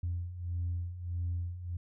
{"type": "beating tone pair", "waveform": "sine", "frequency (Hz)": [86, 87.6], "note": ["F2", "F2"], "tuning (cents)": [-26, 6], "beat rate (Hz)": 1.6, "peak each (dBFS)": [-38, -33], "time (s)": [0.03, 1.77], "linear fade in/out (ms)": 5, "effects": ["tanh soft clip ceiling -27 dBFS"]}